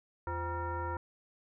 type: tone with frequency modulation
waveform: sine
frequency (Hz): 516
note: C5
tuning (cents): -24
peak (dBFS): -33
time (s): 0.27-0.97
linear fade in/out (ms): 2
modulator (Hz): 432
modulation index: 1.9
effects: none